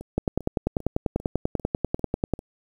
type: two click trains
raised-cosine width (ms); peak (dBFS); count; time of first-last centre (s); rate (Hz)
2; -24 / -9; 7 / 23; 0.01-2.391 / 0.18-2.337; 2.52 / 10.2
effects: 8-bit